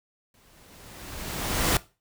pink noise with exponential growth, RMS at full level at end -21 dBFS, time 0.34-1.77 s, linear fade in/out 2 ms, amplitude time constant 310 ms, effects noise-tail reverb RT60 0.3 s tail -19 dB re dry

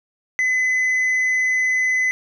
sine tone with tanh clipping, 2021 Hz, B6, 39 cents sharp, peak -17 dBFS, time 0.39-2.11 s, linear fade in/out 0 ms, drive 3 dB, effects none

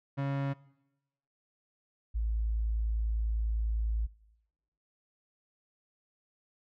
35% pulse / sine tone pair in turn, 138.59 / 55 Hz, C#3 / A1, 0 / 0 cents, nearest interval octave + major third, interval 1600 cents, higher first, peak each -28 dBFS, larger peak neither, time 0.17-0.54 / 2.14-4.07 s, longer second, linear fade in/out 20 ms, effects noise-tail reverb RT60 0.9 s tail -21 dB re dry + low-pass 2000 Hz 12 dB/octave

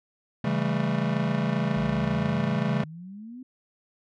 square chord, A dominant seventh, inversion first, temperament just, 137.5 / 165 / 198 / 220 Hz, C#3 / E3 / G3 / A3, -14 / +2 / +18 / 0 cents, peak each -30 dBFS, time 0.44-2.84 s, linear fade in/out 5 ms
sine exponential sweep, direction up, 54 to 262.2 Hz, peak -38 dBFS, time 1.76-3.43 s, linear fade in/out 5 ms
effects low-pass 3000 Hz 12 dB/octave

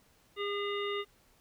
harmonic tone, 406.1 Hz, G#4, 39 cents flat, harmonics 1 / 3 / 5 / 7 / 9, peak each -34 / -39 / -41 / -42 / -44 dBFS, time 0.36-1.05 s, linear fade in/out 50 ms, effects pink hiss -66 dBFS RMS until 1.4 s

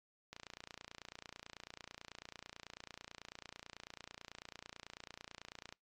click train, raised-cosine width 0.2 ms, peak -30 dBFS, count 158, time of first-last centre 0.33-5.725 s, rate 29.1 Hz, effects noise-tail reverb RT60 0.2 s tail -25 dB re dry + MP3 64 kbps

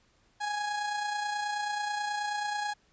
30% pulse tone with amplitude modulation, 830.6 Hz, G#5, in tune, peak -26 dBFS, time 0.4-2.74 s, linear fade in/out 20 ms, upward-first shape sine, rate 29.3 Hz, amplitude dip 40%, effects pink hiss -67 dBFS RMS until 2.92 s + resampled to 16000 Hz

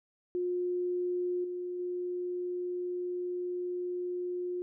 sine tone with level steps, 357.5 Hz, F4, 41 cents sharp, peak -29 / -34 / -32 dBFS, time 0.35-4.62 s, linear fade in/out 0 ms, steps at 1.44 / 1.79 s, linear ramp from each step 5 ms, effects none

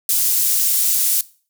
pink high-pass noise, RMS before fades -17 dBFS, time 0.09-1.21 s, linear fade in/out 2 ms, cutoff 9300 Hz, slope 12 dB/octave, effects noise-tail reverb RT60 0.4 s tail -20 dB re dry

